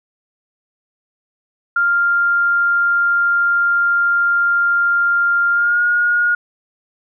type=tone with pitch glide; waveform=sine; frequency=1396.9 to 1433.7 Hz; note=F6 to F6; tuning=0 to +45 cents; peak=-12 dBFS; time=1.76-6.35 s; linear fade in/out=5 ms; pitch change=+45 cents; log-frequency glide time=5.52-5.82 s; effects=none